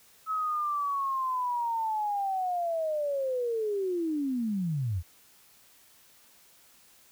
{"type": "linear sweep", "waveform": "sine", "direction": "down", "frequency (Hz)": [1294, 77.78], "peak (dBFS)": -27, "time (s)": [0.26, 5.03], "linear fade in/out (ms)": 50, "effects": ["white hiss -59 dBFS RMS until 7.11 s"]}